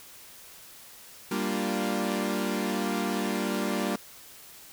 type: chord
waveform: sawtooth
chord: G minor seventh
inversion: none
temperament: equal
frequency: 196 / 233.1 / 293.7 / 349.2 Hz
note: G3 / Bb3 / D4 / F4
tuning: 0 / 0 / 0 / 0 cents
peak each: -27 / -28 / -31 / -30 dBFS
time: 1.31-3.96 s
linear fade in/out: 5 ms
effects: white hiss -49 dBFS RMS until 4.72 s